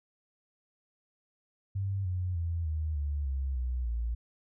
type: tone with pitch steps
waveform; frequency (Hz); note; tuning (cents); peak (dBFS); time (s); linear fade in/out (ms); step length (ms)
sine; 97.7 / 90.63 / 84.08 / 77.99 / 72.35 / 67.12 / 62.26 / 57.76; G2 / F#2 / E2 / D#2 / D2 / C2 / B1 / A#1; -5 / -35 / +35 / +5 / -25 / +45 / +15 / -15; -29; 1.75-4.15; 10; 300
effects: none